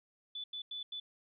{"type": "tone bursts at uneven times", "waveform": "sine", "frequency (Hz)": 3480, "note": "A7", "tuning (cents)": -20, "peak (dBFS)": -39, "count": 4, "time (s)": [[0.35, 0.44], [0.53, 0.62], [0.71, 0.83], [0.92, 1]], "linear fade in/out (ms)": 5, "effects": []}